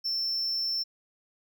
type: tone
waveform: triangle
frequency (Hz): 5370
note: E8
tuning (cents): +31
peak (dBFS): -26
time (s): 0.04-0.84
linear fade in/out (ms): 20
effects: none